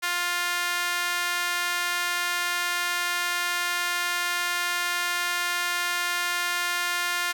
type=tone with high-pass filter; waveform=sawtooth; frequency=351.3 Hz; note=F4; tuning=10 cents sharp; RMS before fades=-27 dBFS; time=0.02-7.33 s; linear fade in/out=20 ms; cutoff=1500 Hz; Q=1.4; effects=none